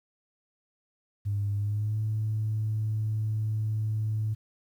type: tone with pitch glide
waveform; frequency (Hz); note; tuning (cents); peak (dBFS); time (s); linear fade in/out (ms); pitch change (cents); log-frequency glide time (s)
sine; 101.7 to 108.37; G#2 to A2; -36 to -26; -25; 1.25-4.35; 20; +110; 1.56-1.99
effects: tanh soft clip ceiling -21 dBFS + 10-bit